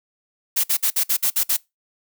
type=noise bursts; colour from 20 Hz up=blue; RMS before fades=-19 dBFS; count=8; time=0.56-1.569 s; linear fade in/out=10 ms; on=78 ms; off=55 ms; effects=noise-tail reverb RT60 0.2 s tail -23 dB re dry